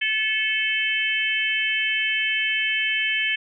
sine tone cluster, 1730 / 2198 / 2620 / 3083 Hz, A6 / C#7 / E7 / G7, -30 / -15 / -11 / -29 cents, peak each -26 dBFS, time 0.01-3.36 s, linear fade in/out 10 ms, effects none

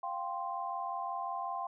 sine chord, F suspended second, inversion none, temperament equal, 698.5 / 784 / 1046.5 Hz, F5 / G5 / C6, 0 / 0 / 0 cents, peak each -40 / -39 / -38 dBFS, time 0.03-1.67 s, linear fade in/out 5 ms, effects none

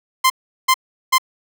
sawtooth tone bursts, 1042 Hz, C6, 7 cents flat, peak -7 dBFS, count 3, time 0.24-1.183 s, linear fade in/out 10 ms, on 61 ms, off 380 ms, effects none

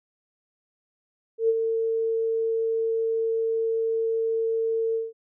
sine tone with ADSR envelope, 451.3 Hz, A4, 44 cents sharp, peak -16 dBFS, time 1.38-5.13 s, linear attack 110 ms, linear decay 37 ms, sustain -6 dB, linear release 180 ms, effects none

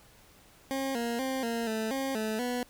20% pulse tone with pitch steps, 269.4 / 234.9 / 263.8 / 231.7 / 220.2 / 269.1 / 217.8 / 246 Hz, C#4 / A#3 / C4 / A#3 / A3 / C4 / A3 / B3, -49 / +13 / +14 / -10 / +2 / +49 / -17 / -7 cents, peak -25 dBFS, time 0.71-2.63 s, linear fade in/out 0 ms, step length 240 ms, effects pink hiss -58 dBFS RMS until 2.69 s

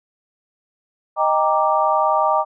sine chord, Eb major seventh, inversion none, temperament equal with one note detuned, 622.3 / 791.7 / 932.3 / 1174.7 Hz, Eb5 / G5 / Bb5 / D6, 0 / +17 / 0 / 0 cents, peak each -20 dBFS, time 1.16-2.45 s, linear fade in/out 50 ms, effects none

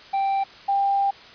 triangle / sine tone pair in turn, 784 / 794 Hz, G5 / G5, 0 / +22 cents, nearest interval unison, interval 22 cents, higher second, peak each -18 dBFS, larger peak neither, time 0.13-0.44 / 0.68-1.11 s, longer second, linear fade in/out 10 ms, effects white hiss -45 dBFS RMS until 1.34 s + resampled to 11025 Hz

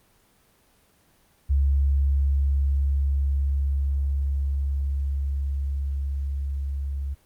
sine tone with level ramp, 69.3 Hz, C#2, in tune, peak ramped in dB -17 to -26 dBFS, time 1.49-7.15 s, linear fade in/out 20 ms, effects pink hiss -61 dBFS RMS until 7.25 s + Opus 24 kbps

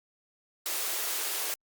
white high-pass noise, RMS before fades -32 dBFS, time 0.66-1.54 s, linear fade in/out 0 ms, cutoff 310 Hz, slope 96 dB/octave, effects Opus 48 kbps

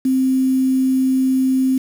sine tone with quantisation, 261.6 Hz, C4, in tune, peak -13 dBFS, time 0.05-1.78 s, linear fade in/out 5 ms, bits 6, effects none

